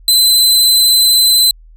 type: tone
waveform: sawtooth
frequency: 4044 Hz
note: B7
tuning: 40 cents sharp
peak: -4 dBFS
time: 0.08-1.51 s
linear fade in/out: 2 ms
effects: added 40 Hz sine -37 dBFS peak until 1.76 s